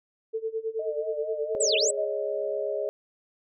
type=tone with tremolo; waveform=sine; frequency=445.4 Hz; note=A4; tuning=21 cents sharp; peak=-25 dBFS; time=0.33-1.89 s; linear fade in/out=20 ms; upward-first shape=sine; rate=9.4 Hz; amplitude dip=90%
type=tone with vibrato; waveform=sine; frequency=612 Hz; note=D#5; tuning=29 cents flat; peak=-31 dBFS; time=0.79-2.05 s; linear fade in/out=5 ms; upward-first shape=sine; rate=4.4 Hz; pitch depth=65 cents each way
type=chord; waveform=sine; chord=Ab suspended fourth; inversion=none; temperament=equal; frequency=415.3 / 554.4 / 622.3 Hz; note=Ab4 / Db5 / Eb5; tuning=0 / 0 / 0 cents; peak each=-31 dBFS; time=1.55-2.89 s; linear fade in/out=0 ms
type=linear two-way sweep; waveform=sine; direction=down then up; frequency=8372 to 2431 to 8372 Hz; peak=-23 dBFS; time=1.6-1.91 s; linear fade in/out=10 ms; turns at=1.76 s
effects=none